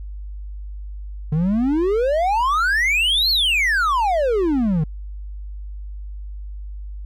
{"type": "exponential two-way sweep", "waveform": "triangle", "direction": "up then down", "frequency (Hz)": [146.83, 4419, 146.83], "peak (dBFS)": -14, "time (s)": [1.32, 4.84], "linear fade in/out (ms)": 5, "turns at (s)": 3.3, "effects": ["added 50 Hz sine -29 dBFS peak until 7.05 s"]}